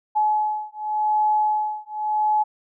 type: beating tone pair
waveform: sine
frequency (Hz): 851 / 851.88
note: G#5 / G#5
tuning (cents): +42 / +44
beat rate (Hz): 0.88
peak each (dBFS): -22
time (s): 0.15-2.44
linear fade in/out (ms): 20
effects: none